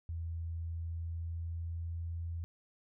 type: tone with pitch glide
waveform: sine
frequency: 83 to 84.06 Hz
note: E2 to E2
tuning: +12 to +34 cents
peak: -36 dBFS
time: 0.09-2.44 s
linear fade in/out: 0 ms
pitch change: +22 cents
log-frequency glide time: 0.48-2.23 s
effects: none